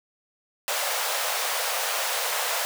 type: high-pass noise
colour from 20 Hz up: pink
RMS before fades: -27 dBFS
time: 0.68-2.65 s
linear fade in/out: 0 ms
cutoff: 510 Hz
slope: 48 dB/octave
effects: none